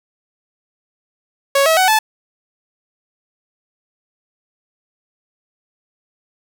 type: tone with pitch steps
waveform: sawtooth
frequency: 554.4 / 644.2 / 748.6 / 869.9 Hz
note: C#5 / E5 / F#5 / A5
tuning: 0 / -40 / +20 / -20 cents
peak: -7 dBFS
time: 1.55-1.99 s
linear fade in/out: 5 ms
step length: 110 ms
effects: none